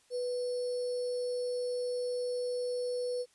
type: tone with sample-and-hold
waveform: sine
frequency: 493.9 Hz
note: B4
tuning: in tune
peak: -31 dBFS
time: 0.1-3.26 s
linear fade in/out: 50 ms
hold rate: 4900 Hz
effects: white hiss -67 dBFS RMS until 3.34 s + resampled to 24000 Hz